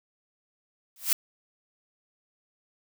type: noise with exponential growth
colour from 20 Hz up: blue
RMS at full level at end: -18 dBFS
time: 0.96-1.13 s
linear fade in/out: 2 ms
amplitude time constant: 35 ms
effects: none